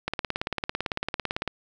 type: click train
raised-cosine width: 0.3 ms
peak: -11 dBFS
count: 26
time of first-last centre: 0.08-1.477 s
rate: 17.9 Hz
effects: none